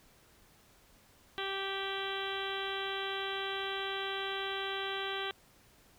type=harmonic tone with a mistuned harmonic; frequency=390 Hz; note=G4; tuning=9 cents flat; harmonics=1 / 2 / 3 / 4 / 5 / 6 / 7 / 8 / 9 / 10; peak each=-40 / -43 / -43 / -42 / -45 / -48 / -47 / -43 / -45 / -46 dBFS; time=1.38-5.31 s; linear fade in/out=0 ms; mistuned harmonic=9; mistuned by=-53 cents; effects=pink hiss -63 dBFS RMS until 5.98 s